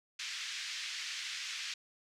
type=band-pass noise; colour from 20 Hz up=pink; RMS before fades=-41 dBFS; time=0.19-1.74 s; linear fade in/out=5 ms; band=1900 to 6200 Hz; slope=24 dB/octave; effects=none